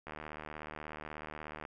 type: click train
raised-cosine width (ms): 0.5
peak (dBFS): -28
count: 122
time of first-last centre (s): 0.07-1.652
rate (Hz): 76.5
effects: none